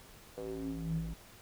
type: tone with band-pass filter sweep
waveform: square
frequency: 55 Hz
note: A1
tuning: in tune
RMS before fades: -38 dBFS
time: 0.37-1.14 s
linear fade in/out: 5 ms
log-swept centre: 500 to 110 Hz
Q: 5
effects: pink hiss -56 dBFS RMS until 1.41 s